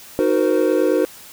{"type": "chord", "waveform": "triangle", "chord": "C half-diminished seventh", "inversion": "first", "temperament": "equal with one note detuned", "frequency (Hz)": [311.1, 370, 466.2, 515.5], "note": ["Eb4", "Gb4", "Bb4", "C5"], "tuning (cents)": [0, 0, 0, -26], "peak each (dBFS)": -18, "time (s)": [0.19, 1.05], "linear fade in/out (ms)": 0, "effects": ["white hiss -41 dBFS RMS until 1.32 s"]}